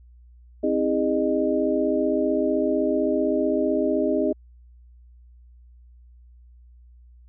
sine tone cluster, 264 / 319.7 / 407.5 / 614 Hz, C4 / D#4 / G#4 / D#5, +16 / +47 / -33 / -23 cents, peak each -25 dBFS, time 0.63-4.33 s, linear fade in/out 10 ms, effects added 60 Hz sine -47 dBFS peak until 7.28 s

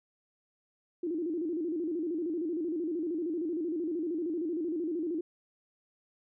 sine tone with vibrato, 329.6 Hz, E4, in tune, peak -30 dBFS, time 1.03-5.21 s, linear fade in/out 5 ms, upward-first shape square, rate 13 Hz, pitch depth 110 cents each way, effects none

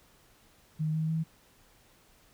sine tone with pitch steps, 155.56 / 158.19 / 160.86 Hz, D#3 / D#3 / E3, 0 / +29 / -42 cents, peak -27 dBFS, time 0.79-1.24 s, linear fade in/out 20 ms, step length 150 ms, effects pink hiss -62 dBFS RMS until 2.33 s

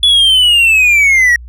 triangle linear sweep, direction down, 3438 to 1877 Hz, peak -4 dBFS, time 0.03-1.36 s, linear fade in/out 2 ms, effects added 60 Hz sine -28 dBFS peak until 1.48 s

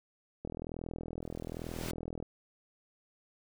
click train, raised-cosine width 2 ms, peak -26 dBFS, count 74, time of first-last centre 0.45-2.226 s, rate 41.1 Hz
pink noise with exponential growth, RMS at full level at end -38 dBFS, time 1.22-1.91 s, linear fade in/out 1 ms, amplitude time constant 150 ms
effects none

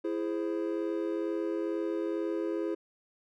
triangle chord, E augmented, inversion none, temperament equal with one note detuned, 333.1 / 415.3 / 523.3 Hz, E4 / G#4 / B#4, +18 / 0 / 0 cents, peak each -30 / -33 / -36 dBFS, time 0.04-2.75 s, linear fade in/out 10 ms, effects none

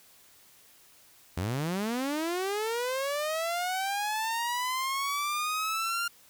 sawtooth linear sweep, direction up, 80.7 to 1405 Hz, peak -25 dBFS, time 1.37-6.08 s, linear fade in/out 5 ms, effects white hiss -58 dBFS RMS until 6.29 s

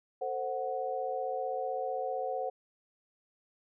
sine chord, F# diminished, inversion first, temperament equal with one note detuned, 447.7 / 523.3 / 740 Hz, A4 / C5 / F#5, +30 / 0 / 0 cents, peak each -39 / -35 / -35 dBFS, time 0.21-2.5 s, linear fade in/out 10 ms, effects none

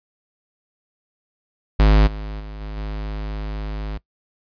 square tone with level steps, 52 Hz, G#1, 3 cents sharp, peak -11 / -28 / -32 / -29 / -26 dBFS, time 1.79-3.98 s, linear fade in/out 10 ms, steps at 2.06 / 2.39 / 2.6 / 2.76 s, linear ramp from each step 20 ms, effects noise-tail reverb RT60 0.1 s tail -20 dB re dry + resampled to 11025 Hz

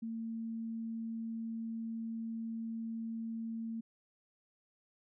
sine tone, 226.5 Hz, A#3, 50 cents flat, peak -37 dBFS, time 0.02-3.81 s, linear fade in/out 10 ms, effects none

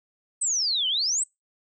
sine exponential two-way sweep, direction down then up, 8372 to 2950 to 8372 Hz, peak -22 dBFS, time 0.41-1.24 s, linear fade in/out 10 ms, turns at 0.88 s, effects noise-tail reverb RT60 0.2 s tail -26 dB re dry

